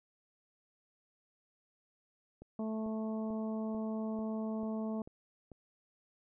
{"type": "click train", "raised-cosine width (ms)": 2, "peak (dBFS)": -37, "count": 8, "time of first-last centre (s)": [2.42, 5.517], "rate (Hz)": 2.26}
{"type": "harmonic tone", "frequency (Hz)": 219.2, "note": "A3", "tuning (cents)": -6, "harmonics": [1, 2, 3, 4, 5], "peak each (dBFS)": [-35, -44, -44, -51, -53], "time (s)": [2.59, 5.02], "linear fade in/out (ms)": 2}
{"effects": []}